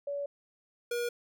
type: tone pair in turn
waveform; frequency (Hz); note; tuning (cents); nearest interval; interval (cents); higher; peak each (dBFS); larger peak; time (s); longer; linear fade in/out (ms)
sine / square; 569 / 478.5; C#5 / A#4; +45 / +45; minor third; 300; first; -32 / -31; second; 0.07-0.26 / 0.91-1.09; first; 5
effects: none